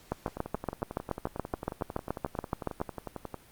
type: two click trains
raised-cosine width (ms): 1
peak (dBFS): -15 / -22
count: 20 / 35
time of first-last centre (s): 0.12-2.815 / 0.28-3.343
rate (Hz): 7.05 / 11.1
effects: pink hiss -57 dBFS RMS until 3.51 s + Opus 48 kbps